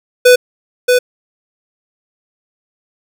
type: tone with echo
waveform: square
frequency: 497.2 Hz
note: B4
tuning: 12 cents sharp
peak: -4 dBFS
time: 0.25-0.36 s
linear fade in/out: 10 ms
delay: 630 ms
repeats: 1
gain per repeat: -4 dB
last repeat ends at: 0.99 s
effects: none